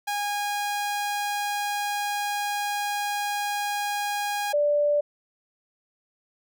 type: tone pair in turn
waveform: sawtooth / sine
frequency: 820 / 586.4 Hz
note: G#5 / D5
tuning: -22 / -3 cents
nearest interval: tritone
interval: 581 cents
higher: first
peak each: -22 / -19 dBFS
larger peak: second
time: 0.07-4.53 / 4.53-5.01 s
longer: first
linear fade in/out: 10 ms
effects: none